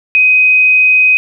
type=tone; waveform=sine; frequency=2513 Hz; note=D#7; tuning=17 cents sharp; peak=-5 dBFS; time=0.15-1.17 s; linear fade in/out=0 ms; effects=none